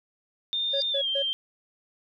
sine tone with pitch glide, 3624 to 3155 Hz, A#7 to G7, -50 to +10 cents, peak -25 dBFS, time 0.53-1.33 s, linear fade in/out 0 ms, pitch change -240 cents, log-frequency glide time 0.9-1.08 s
sine tone with exponential growth, 4800 Hz, D8, 37 cents sharp, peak -25 dBFS, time 0.7-0.82 s, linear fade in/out 0 ms, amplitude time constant 25 ms
triangle tone bursts, 554.4 Hz, C#5, in tune, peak -25 dBFS, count 3, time 0.73-1.227 s, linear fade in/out 10 ms, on 79 ms, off 130 ms
effects none

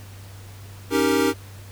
square chord, Eb dominant seventh, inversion third, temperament equal, 277.2 / 311.1 / 392 / 466.2 Hz, Db4 / Eb4 / G4 / Bb4, 0 / 0 / 0 / 0 cents, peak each -24 dBFS, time 0.9-1.34 s, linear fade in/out 50 ms, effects added 98 Hz sine -39 dBFS peak until 1.71 s + pink hiss -47 dBFS RMS until 1.71 s

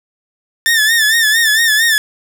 sawtooth tone with vibrato, 1781 Hz, A6, 21 cents sharp, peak -6 dBFS, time 0.66-1.98 s, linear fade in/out 0 ms, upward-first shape sine, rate 4.4 Hz, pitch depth 80 cents each way, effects none

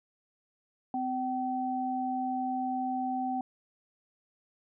sine tone pair together, 256.3 / 765.8 Hz, C4 / G5, -36 / -41 cents, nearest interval octave + perfect fifth, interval 1895 cents, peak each -33 / -31 dBFS, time 0.94-3.41 s, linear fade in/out 2 ms, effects none

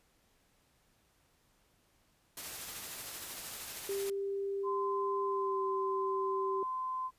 white noise with tremolo, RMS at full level -42 dBFS, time 2.37-4.1 s, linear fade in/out 2 ms, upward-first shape sine, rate 13 Hz, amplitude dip 25%
sine tone with pitch glide, 395.5 to 386.7 Hz, G4 to G4, +15 to -24 cents, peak -33 dBFS, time 3.89-6.63 s, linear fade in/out 2 ms, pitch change -39 cents, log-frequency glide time 5.24-5.62 s
sine tone, 1030 Hz, C6, 28 cents flat, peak -34 dBFS, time 4.63-7.11 s, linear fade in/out 50 ms
effects pink hiss -71 dBFS RMS until 7.18 s + resampled to 32000 Hz

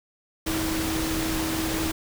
sine tone in noise, 320.6 Hz, E4, 48 cents flat, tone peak -27 dBFS, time 0.46-1.92 s, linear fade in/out 10 ms, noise pink, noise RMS -29 dBFS, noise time 0.46-1.92 s, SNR -1 dB, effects none

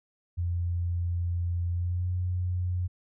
sine tone with pitch glide, 86.9 to 89.96 Hz, F2 to F#2, -8 to -48 cents, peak -26 dBFS, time 0.37-2.88 s, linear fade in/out 20 ms, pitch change +60 cents, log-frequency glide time 1.71-2.08 s, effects none

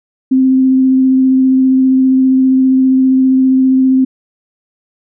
sine tone with vibrato, 261.6 Hz, C4, in tune, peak -6 dBFS, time 0.31-4.05 s, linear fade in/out 10 ms, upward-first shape triangle, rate 15 Hz, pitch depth 13 cents each way, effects none

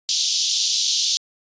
white band-pass noise, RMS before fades -21 dBFS, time 0.09-1.17 s, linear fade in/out 0 ms, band 3200 to 6400 Hz, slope 48 dB/octave, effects resampled to 16000 Hz

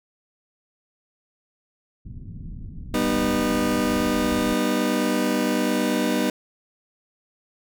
pink low-pass noise, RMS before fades -36 dBFS, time 2.05-4.54 s, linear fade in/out 10 ms, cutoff 210 Hz, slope 24 dB/octave
30% pulse chord, G augmented, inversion none, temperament just, 196 / 245 / 306.2 Hz, G3 / B3 / D#4, 0 / -14 / -28 cents, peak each -24 / -21 / -22 dBFS, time 2.94-6.3 s, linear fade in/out 2 ms
effects none

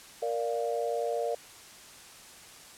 sine chord, Bb major, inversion none, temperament equal, 466.2 / 587.3 / 698.5 Hz, Bb4 / D5 / F5, 0 / 0 / 0 cents, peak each -31 / -33 / -34 dBFS, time 0.22-1.35 s, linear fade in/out 5 ms, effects white hiss -50 dBFS RMS until 2.77 s + low-pass 10000 Hz 12 dB/octave

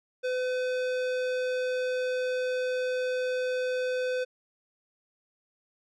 sine tone with tanh clipping, 506 Hz, B4, 42 cents sharp, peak -29 dBFS, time 0.23-4.25 s, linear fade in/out 20 ms, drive 18 dB, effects none

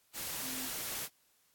sine tone in noise, 258.8 Hz, C4, 19 cents flat, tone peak -46 dBFS, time 0.41-0.7 s, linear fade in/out 50 ms, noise white, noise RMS -39 dBFS, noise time 0.13-1.09 s, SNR -10 dB, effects white hiss -71 dBFS RMS until 1.54 s + AAC 64 kbps

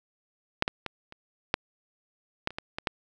clicks, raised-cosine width 0.3 ms, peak -6 / -11 / -16 / -28 / -6 / -11 / -27 / -17 / -16 / -10 dBFS, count 10, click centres 0.624 / 0.679 / 0.863 / 1.124 / 1.541 / 2.474 / 2.506 / 2.585 / 2.785 / 2.872 s, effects none

